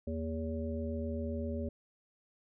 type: harmonic tone with a mistuned harmonic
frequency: 81 Hz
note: E2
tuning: 30 cents flat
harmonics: 1 / 3 / 5 / 7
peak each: -37 / -38 / -43 / -42 dBFS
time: 0.07-1.69 s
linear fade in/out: 5 ms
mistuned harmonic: 3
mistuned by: -55 cents
effects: none